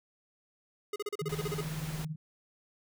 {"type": "tone bursts", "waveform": "square", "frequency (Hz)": 415.3, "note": "G#4", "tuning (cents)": 0, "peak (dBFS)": -33, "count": 11, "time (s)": [0.93, 1.61], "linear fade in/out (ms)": 5, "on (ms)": 30, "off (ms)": 35}
{"type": "tone with tremolo", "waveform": "sine", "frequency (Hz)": 155.56, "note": "D#3", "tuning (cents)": 0, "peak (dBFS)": -32, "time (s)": [1.21, 2.16], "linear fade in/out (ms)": 10, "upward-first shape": "sine", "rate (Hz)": 18, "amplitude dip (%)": 70}
{"type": "noise", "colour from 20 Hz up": "pink", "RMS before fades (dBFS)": -43, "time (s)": [1.29, 2.05], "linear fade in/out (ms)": 5}
{"effects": []}